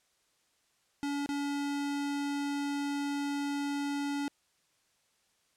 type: tone with dropouts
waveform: square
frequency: 284.7 Hz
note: C#4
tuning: 46 cents sharp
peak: -32 dBFS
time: 1.03-4.28 s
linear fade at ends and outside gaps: 0 ms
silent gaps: 1.261-1.29 s
effects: white hiss -72 dBFS RMS until 5.56 s + low-pass 9000 Hz 12 dB/octave